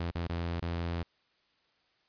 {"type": "tone with dropouts", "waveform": "sawtooth", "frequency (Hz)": 85.1, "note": "F2", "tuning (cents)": -44, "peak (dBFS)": -28, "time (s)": [0, 1.03], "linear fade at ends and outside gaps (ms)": 5, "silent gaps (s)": [[0.112, 0.151], [0.274, 0.295], [0.601, 0.622]], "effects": ["white hiss -71 dBFS RMS until 2.08 s", "resampled to 11025 Hz"]}